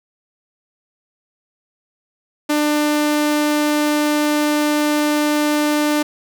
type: tone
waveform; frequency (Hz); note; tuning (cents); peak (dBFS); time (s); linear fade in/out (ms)
sawtooth; 298.2; D4; +27; -11; 2.49-6.03; 10
effects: none